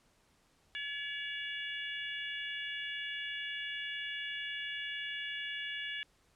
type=harmonic tone; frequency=569 Hz; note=C#5; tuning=45 cents sharp; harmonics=3 / 4 / 5 / 6; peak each=-41 / -44 / -42 / -45 dBFS; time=0.75-6.03 s; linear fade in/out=0 ms; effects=pink hiss -70 dBFS RMS until 6.35 s + low-pass 10000 Hz 12 dB/octave